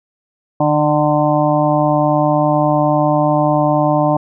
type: harmonic tone with a mistuned harmonic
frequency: 149.8 Hz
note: D3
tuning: 35 cents sharp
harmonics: 1 / 2 / 4 / 5 / 6 / 7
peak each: -18 / -17 / -16 / -18 / -21 / -22 dBFS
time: 0.6-4.17 s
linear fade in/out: 5 ms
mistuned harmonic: 7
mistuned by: -18 cents
effects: none